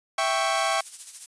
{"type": "chord", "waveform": "sawtooth", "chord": "C# diminished", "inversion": "first", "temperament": "equal", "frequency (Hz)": [659.3, 784, 1108.7], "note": ["E5", "G5", "C#6"], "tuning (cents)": [0, 0, 0], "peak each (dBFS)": -23, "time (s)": [0.18, 0.81], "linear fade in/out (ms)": 5}
{"type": "noise with tremolo", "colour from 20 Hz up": "violet", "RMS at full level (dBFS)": -32, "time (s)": [0.57, 1.26], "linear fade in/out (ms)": 2, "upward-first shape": "sine", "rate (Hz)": 14, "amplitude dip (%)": 60}
{"effects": ["resampled to 22050 Hz"]}